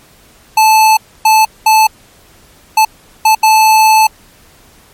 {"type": "tone bursts at uneven times", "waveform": "square", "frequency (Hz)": 873, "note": "A5", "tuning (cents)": -14, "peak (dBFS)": -5, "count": 6, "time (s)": [[0.57, 0.97], [1.25, 1.45], [1.66, 1.87], [2.77, 2.85], [3.25, 3.35], [3.43, 4.07]], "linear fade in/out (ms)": 5, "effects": ["pink hiss -44 dBFS RMS until 4.93 s", "MP3 64 kbps"]}